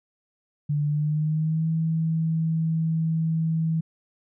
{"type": "tone with pitch glide", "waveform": "sine", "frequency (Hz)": [147.3, 161.56], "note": ["D3", "E3"], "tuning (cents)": [6, -35], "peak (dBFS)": -21, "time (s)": [0.69, 3.81], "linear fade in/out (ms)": 10, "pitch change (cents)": 159, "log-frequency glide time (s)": [0.85, 1.68], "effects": []}